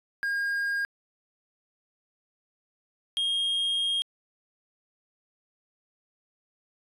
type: tone pair in turn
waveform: triangle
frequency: 1621 / 3242 Hz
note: G#6 / G#7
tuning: -42 / -42 cents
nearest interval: octave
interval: 1200 cents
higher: second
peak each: -24 / -23 dBFS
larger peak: second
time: 0.23-0.85 / 3.17-4.02 s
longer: second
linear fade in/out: 0 ms
effects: resampled to 32000 Hz